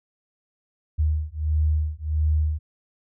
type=beating tone pair; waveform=sine; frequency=76.2 / 77.7 Hz; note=D#2 / D#2; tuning=-36 / -2 cents; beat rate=1.5 Hz; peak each=-23 dBFS; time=0.98-2.59 s; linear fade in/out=20 ms; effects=none